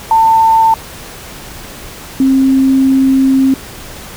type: tone pair in turn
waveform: sine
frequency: 896 / 266.4 Hz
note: A5 / C4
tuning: +31 / +31 cents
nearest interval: octave + major sixth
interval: 2100 cents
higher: first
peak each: -5 / -6 dBFS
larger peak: first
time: 0.11-0.74 / 2.2-3.54 s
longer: second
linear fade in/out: 2 ms
effects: pink hiss -30 dBFS RMS until 4.16 s